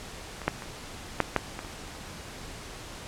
clicks, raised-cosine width 0.5 ms, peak -23 / -8 / -23 / -6 / -7 / -19 / -27 dBFS, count 7, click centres 0.417 / 0.48 / 0.622 / 1.203 / 1.363 / 1.591 / 1.648 s, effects pink hiss -42 dBFS RMS until 3.07 s + low-pass 9000 Hz 12 dB/octave

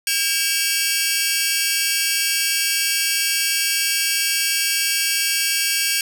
15% pulse tone cluster, 1616 / 2285 / 2633 / 2817 / 4490 Hz, G#6 / D7 / E7 / F7 / C#8, -48 / -48 / -3 / +14 / +21 cents, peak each -18 dBFS, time 0.07-6.01 s, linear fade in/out 2 ms, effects none

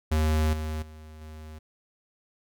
square tone with level steps, 77.78 Hz, D#2, in tune, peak -22 / -30 / -44 / -41 dBFS, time 0.11-1.59 s, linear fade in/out 10 ms, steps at 0.53 / 0.82 / 1.21 s, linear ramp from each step 5 ms, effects none

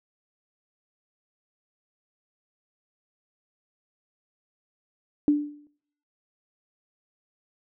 sine tone with exponential decay, 293.7 Hz, D4, in tune, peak -14 dBFS, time 5.28-5.67 s, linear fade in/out 1 ms, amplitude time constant 83 ms, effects noise-tail reverb RT60 0.7 s tail -24 dB re dry

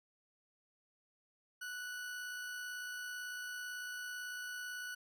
40% pulse tone with amplitude modulation, 1478 Hz, F#6, 2 cents flat, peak -40 dBFS, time 1.61-4.95 s, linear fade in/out 10 ms, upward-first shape sine, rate 58 Hz, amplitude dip 25%, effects none

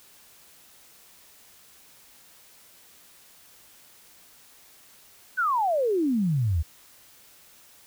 sine exponential sweep, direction down, 1557 to 73.42 Hz, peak -21 dBFS, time 5.37-6.63 s, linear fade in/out 20 ms, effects white hiss -54 dBFS RMS until 7.86 s

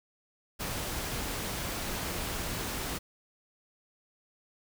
pink noise, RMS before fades -35 dBFS, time 0.59-2.99 s, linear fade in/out 20 ms, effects none

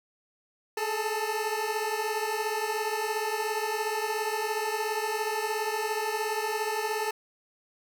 25% pulse tone cluster, 420.5 / 437.6 / 888 Hz, G#4 / A4 / A5, +22 / -9 / +16 cents, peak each -29 dBFS, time 0.77-7.11 s, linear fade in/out 5 ms, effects none

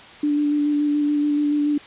sine tone with vibrato, 293.7 Hz, D4, in tune, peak -17 dBFS, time 0.23-1.78 s, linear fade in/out 5 ms, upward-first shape square, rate 7 Hz, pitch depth 12 cents each way, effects white hiss -42 dBFS RMS until 1.86 s + resampled to 8000 Hz

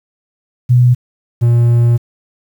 sine / triangle tone pair in turn, 123.47 / 118.66 Hz, B2 / A#2, 0 / +31 cents, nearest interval minor second, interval 69 cents, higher first, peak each -5 dBFS, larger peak neither, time 0.69-0.95 / 1.41-1.98 s, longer second, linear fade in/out 20 ms, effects 7-bit

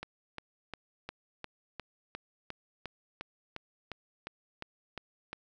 click train, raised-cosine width 0.3 ms, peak -23 dBFS, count 16, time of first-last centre 0.03-5.33 s, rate 2.83 Hz, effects none

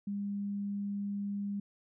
sine tone, 201.7 Hz, G3, 50 cents sharp, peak -33 dBFS, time 0.07-1.6 s, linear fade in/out 5 ms, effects none

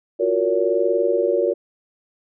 sine chord, Gb major seventh, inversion third, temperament equal with one note detuned, 349.2 / 370 / 466.2 / 567 Hz, F4 / Gb4 / Bb4 / Db5, 0 / 0 / 0 / +39 cents, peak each -24 / -22 / -21 / -21 dBFS, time 0.19-1.54 s, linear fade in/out 20 ms, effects none

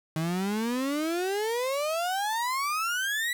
35% pulse exponential sweep, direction up, 155.6 to 1975.5 Hz, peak -25 dBFS, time 0.16-3.33 s, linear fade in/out 2 ms, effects 10-bit

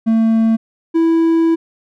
triangle tone pair in turn, 224.4 / 329 Hz, A3 / E4, +34 / -3 cents, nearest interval perfect fifth, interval 663 cents, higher second, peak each -8 dBFS, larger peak neither, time 0.06-0.57 / 0.94-1.56 s, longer second, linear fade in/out 20 ms, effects none

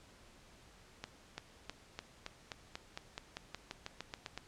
accelerating click train, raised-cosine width 0.2 ms, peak -24 dBFS, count 17, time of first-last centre 1.04-4.376 s, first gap 340 ms, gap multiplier 0.93, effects pink hiss -61 dBFS RMS until 4.47 s + low-pass 8000 Hz 12 dB/octave

